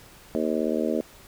harmonic tone, 78.2 Hz, D#2, 9 cents sharp, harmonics 3 / 4 / 5 / 6 / 7 / 8, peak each -28 / -29 / -30 / -31 / -31 / -32 dBFS, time 0.35-1.01 s, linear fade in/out 0 ms, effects pink hiss -50 dBFS RMS until 1.27 s

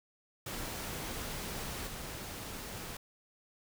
pink noise with level steps, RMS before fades -40 / -43 dBFS, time 0.46-2.97 s, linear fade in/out 5 ms, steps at 1.86 s, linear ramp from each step 20 ms, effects none

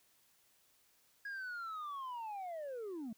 sine linear sweep, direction down, 1661.2 to 207.7 Hz, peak -38 dBFS, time 1.25-3.13 s, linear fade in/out 5 ms, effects tanh soft clip ceiling -40 dBFS + white hiss -71 dBFS RMS until 3.17 s

